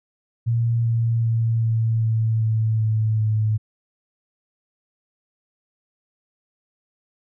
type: tone with pitch steps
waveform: sine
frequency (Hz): 116.54 / 115.33 / 114.14 / 112.96 / 111.79 / 110.64 / 109.49 / 108.36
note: A#2 / A#2 / A#2 / A2 / A2 / A2 / A2 / A2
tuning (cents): 0 / -18 / -36 / +46 / +28 / +10 / -8 / -26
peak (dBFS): -17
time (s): 0.46-3.58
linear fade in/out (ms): 20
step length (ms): 390
effects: none